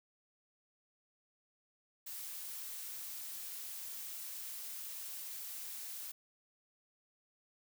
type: noise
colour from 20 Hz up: blue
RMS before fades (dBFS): -45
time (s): 2.06-6.12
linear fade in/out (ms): 10
effects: none